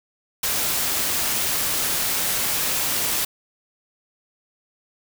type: noise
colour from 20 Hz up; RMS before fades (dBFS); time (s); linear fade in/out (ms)
white; -23; 0.43-3.25; 5
effects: none